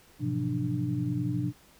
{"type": "tone cluster", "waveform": "sine", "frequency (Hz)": [105.2, 126.7, 168.3, 179.3, 296.7], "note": ["G#2", "B2", "E3", "F3", "D4"], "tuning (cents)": [23, 45, 36, 46, 18], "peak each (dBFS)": [-37, -30, -37, -36, -32], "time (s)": [0.19, 1.53], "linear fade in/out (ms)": 50, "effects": ["pink hiss -58 dBFS RMS until 1.79 s"]}